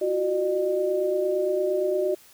sine tone cluster, 344.3 / 373 / 605 Hz, F4 / F#4 / D#5, -25 / +14 / -49 cents, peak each -33 / -24 / -25 dBFS, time 0.01-2.15 s, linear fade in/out 10 ms, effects white hiss -53 dBFS RMS until 2.33 s

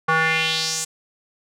square tone with band-pass filter sweep, 160.7 Hz, E3, 44 cents flat, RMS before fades -21 dBFS, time 0.08-0.85 s, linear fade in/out 10 ms, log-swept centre 1200 to 7900 Hz, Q 2.8, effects none

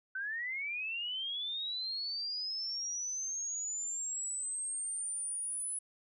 sine linear sweep, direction up, 1509 to 10170 Hz, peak -35 dBFS, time 0.15-5.79 s, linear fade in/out 5 ms, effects none

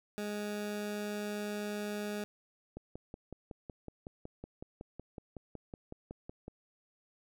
20% pulse tone, 207.7 Hz, G#3, in tune, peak -31 dBFS, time 0.18-2.24 s, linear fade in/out 0 ms
click train, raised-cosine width 2 ms, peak -30 dBFS, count 21, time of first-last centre 2.77-6.481 s, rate 5.39 Hz
effects none

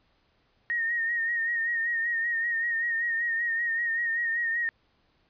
sine tone with vibrato, 1857 Hz, A#6, 7 cents flat, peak -25 dBFS, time 0.7-4.69 s, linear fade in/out 0 ms, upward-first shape sine, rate 5.2 Hz, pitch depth 43 cents each way, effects pink hiss -68 dBFS RMS until 5.29 s + resampled to 11025 Hz

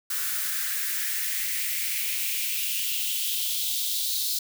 blue noise with high-pass filter sweep, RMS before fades -28 dBFS, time 0.1-4.39 s, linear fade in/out 5 ms, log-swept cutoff 1400 to 4100 Hz, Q 4, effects none

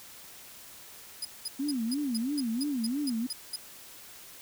25% pulse tone bursts, 4978 Hz, D#8, in tune, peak -27 dBFS, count 11, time 1.22-3.561 s, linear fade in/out 5 ms, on 31 ms, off 200 ms
sine tone with vibrato, 256.8 Hz, C4, 32 cents flat, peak -28 dBFS, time 1.59-3.27 s, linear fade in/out 10 ms, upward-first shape sine, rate 3 Hz, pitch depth 250 cents each way
effects white hiss -49 dBFS RMS until 4.41 s

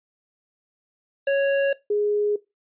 square / sine tone pair in turn, 554.4 / 415.3 Hz, C#5 / G#4, 0 / 0 cents, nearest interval perfect fourth, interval 500 cents, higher first, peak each -19 dBFS, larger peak neither, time 1.27-1.73 / 1.9-2.36 s, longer neither, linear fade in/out 5 ms, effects noise-tail reverb RT60 0.2 s tail -18 dB re dry + resampled to 8000 Hz

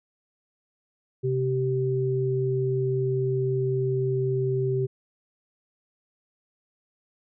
sine tone pair together, 130.76 / 386.9 Hz, C3 / G4, -1 / -23 cents, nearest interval octave + perfect fifth, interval 1878 cents, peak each -25 dBFS, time 1.23-4.87 s, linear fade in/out 20 ms, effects none

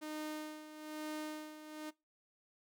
sawtooth tone with tremolo, 306.8 Hz, D#4, 24 cents flat, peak -36 dBFS, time 0.01-1.91 s, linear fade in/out 20 ms, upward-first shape sine, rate 1.1 Hz, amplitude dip 70%, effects noise-tail reverb RT60 0.2 s tail -19 dB re dry

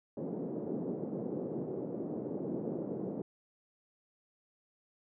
white band-pass noise, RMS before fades -38 dBFS, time 0.17-3.22 s, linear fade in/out 2 ms, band 160 to 450 Hz, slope 24 dB/octave, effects none

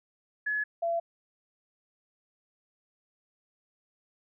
sine tone pair in turn, 1700 / 676.4 Hz, G#6 / E5, +40 / +44 cents, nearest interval octave + major third, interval 1596 cents, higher first, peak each -27 / -26 dBFS, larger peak second, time 0.46-0.64 / 0.82-1 s, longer neither, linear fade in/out 10 ms, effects none

